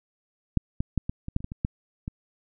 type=clicks; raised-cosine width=5 ms; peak=-8 / -13 / -11 / -16 / -21 / -11 / -28 / -20 / -22 / -12 / -19 dBFS; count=11; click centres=0.573 / 0.805 / 0.977 / 1.095 / 1.284 / 1.364 / 1.405 / 1.444 / 1.519 / 1.649 / 2.079 s; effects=none